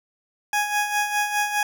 20% pulse tone with tremolo, 830.6 Hz, G#5, in tune, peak -14 dBFS, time 0.53-1.63 s, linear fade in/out 2 ms, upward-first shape sine, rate 4.9 Hz, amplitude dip 60%, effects none

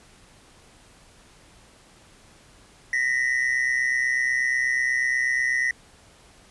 triangle tone pair together, 1856 / 1984.2 Hz, A#6 / B6, -8 / +8 cents, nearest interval minor second, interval 116 cents, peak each -22 dBFS, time 2.93-5.71 s, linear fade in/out 2 ms, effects pink hiss -53 dBFS RMS until 6.5 s + resampled to 24000 Hz

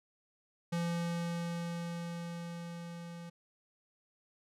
square tone with level ramp, 170.6 Hz, F3, 40 cents flat, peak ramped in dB -32 to -45 dBFS, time 0.72-3.3 s, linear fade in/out 10 ms, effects low-pass 10000 Hz 12 dB/octave

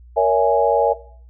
sine chord, A# half-diminished seventh, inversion none, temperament equal with one note detuned, 466.2 / 564.7 / 659.3 / 830.6 Hz, A#4 / C#5 / E5 / G#5, 0 / +32 / 0 / 0 cents, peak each -18 dBFS, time 0.16-0.94 s, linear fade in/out 20 ms, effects noise-tail reverb RT60 0.5 s tail -17 dB re dry + added 60 Hz sine -41 dBFS peak until 1.29 s

